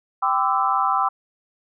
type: chord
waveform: sine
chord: E minor seventh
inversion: first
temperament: equal with one note detuned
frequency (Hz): 784 / 1013.8 / 1174.7 / 1318.5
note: G5 / B5 / D6 / E6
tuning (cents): 0 / +45 / 0 / 0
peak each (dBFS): -23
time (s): 0.22-1.09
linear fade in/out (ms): 10
effects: none